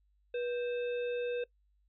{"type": "harmonic tone with a mistuned harmonic", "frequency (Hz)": 523.3, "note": "C5", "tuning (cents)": 0, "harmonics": [1, 3, 5, 7], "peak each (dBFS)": [-32, -48, -46, -53], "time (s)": [0.34, 1.44], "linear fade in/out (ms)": 5, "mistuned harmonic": 1, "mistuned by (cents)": -130, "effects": ["noise-tail reverb RT60 0.1 s tail -20 dB re dry", "added 50 Hz sine -68 dBFS peak until 1.88 s"]}